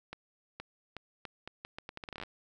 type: accelerating click train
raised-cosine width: 0.3 ms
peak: -25 dBFS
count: 18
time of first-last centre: 0.13-2.235 s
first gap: 470 ms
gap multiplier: 0.78
effects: none